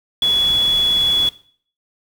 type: tone in noise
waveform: sine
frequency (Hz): 3390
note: G#7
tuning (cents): +35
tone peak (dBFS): -13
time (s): 0.22-1.29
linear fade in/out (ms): 2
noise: pink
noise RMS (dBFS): -31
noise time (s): 0.22-1.29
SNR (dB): +15
effects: noise-tail reverb RT60 0.5 s tail -17 dB re dry